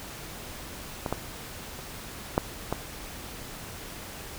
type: clicks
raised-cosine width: 1 ms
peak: -15 / -12 / -26 / -7 / -12 dBFS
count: 5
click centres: 1.062 / 1.126 / 1.79 / 2.379 / 2.726 s
effects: pink hiss -41 dBFS RMS until 4.38 s